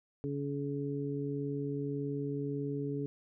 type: harmonic tone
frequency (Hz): 141.7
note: C#3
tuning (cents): +38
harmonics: 1 / 2 / 3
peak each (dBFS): -37 / -37 / -38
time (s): 0.24-3.06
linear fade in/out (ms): 0
effects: none